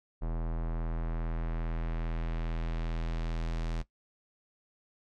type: tone with low-pass filter sweep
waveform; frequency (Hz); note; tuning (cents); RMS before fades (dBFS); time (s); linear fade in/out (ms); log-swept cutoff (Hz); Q
square; 41.2; E1; 0; -33; 0.21-3.83; 20; 960 to 6000; 0.87
effects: noise-tail reverb RT60 0.1 s tail -17 dB re dry